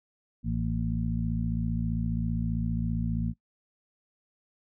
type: harmonic tone with a mistuned harmonic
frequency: 55.1 Hz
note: A1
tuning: 3 cents sharp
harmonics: 1 / 2 / 3 / 4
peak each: -32 / -32 / -32 / -32 dBFS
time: 0.43-3.34 s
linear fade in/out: 50 ms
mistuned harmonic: 4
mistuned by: +62 cents
effects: noise-tail reverb RT60 0.1 s tail -22 dB re dry